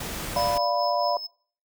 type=noise; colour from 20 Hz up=pink; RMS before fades=-33 dBFS; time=0-0.58 s; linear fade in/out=5 ms
type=chord; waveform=sine; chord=B diminished; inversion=first; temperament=equal; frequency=587.3 / 698.5 / 987.8 Hz; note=D5 / F5 / B5; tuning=0 / 0 / 0 cents; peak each=-26 dBFS; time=0.36-1.17 s; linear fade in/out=2 ms
type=tone with tremolo; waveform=triangle; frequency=5200 Hz; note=E8; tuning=24 cents flat; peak=-29 dBFS; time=0.36-1.27 s; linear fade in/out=10 ms; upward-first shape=sine; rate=4.6 Hz; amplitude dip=55%
effects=noise-tail reverb RT60 0.5 s tail -24 dB re dry